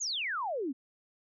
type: exponential sweep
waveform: sine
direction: down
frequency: 7110 to 245.2 Hz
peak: -31 dBFS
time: 0-0.73 s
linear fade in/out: 20 ms
effects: none